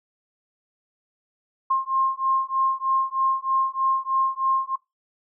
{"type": "beating tone pair", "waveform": "sine", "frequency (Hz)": [1062, 1065.2], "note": ["C6", "C6"], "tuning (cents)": [25, 31], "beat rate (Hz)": 3.2, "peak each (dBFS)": -23, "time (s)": [1.7, 4.76], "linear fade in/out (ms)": 10, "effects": ["noise-tail reverb RT60 0.2 s tail -21 dB re dry"]}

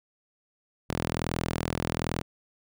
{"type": "tone with high-pass filter", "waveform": "sawtooth", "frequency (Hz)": 41.2, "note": "E1", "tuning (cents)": 0, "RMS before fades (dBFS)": -31, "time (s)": [0.89, 2.22], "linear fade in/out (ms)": 10, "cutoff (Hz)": 120, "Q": 0.7, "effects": []}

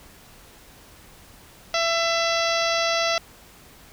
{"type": "harmonic tone", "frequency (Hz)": 669, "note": "E5", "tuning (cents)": 25, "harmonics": [1, 2, 3, 4, 5, 6, 7, 8, 9], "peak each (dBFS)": [-24, -27, -29, -30, -31, -32, -32, -33, -34], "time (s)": [1.74, 3.18], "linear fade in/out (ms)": 2, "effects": ["pink hiss -49 dBFS RMS until 3.92 s"]}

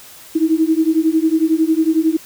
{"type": "beating tone pair", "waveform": "sine", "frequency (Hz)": [314.6, 325.6], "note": ["D#4", "E4"], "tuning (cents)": [19, -21], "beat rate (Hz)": 11, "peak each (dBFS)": -15, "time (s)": [0.35, 2.17], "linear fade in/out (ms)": 10, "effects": ["white hiss -40 dBFS RMS until 2.25 s"]}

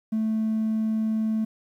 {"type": "tone", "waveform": "triangle", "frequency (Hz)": 219.5, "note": "A3", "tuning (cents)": -4, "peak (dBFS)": -19, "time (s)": [0.12, 1.45], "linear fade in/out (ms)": 10, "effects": ["tanh soft clip ceiling -18 dBFS", "10-bit"]}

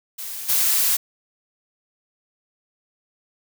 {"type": "noise with level steps", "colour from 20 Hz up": "blue", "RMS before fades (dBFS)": [-32, -19], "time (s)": [0.18, 0.97], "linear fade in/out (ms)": 10, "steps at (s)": 0.48, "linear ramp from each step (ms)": 20, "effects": []}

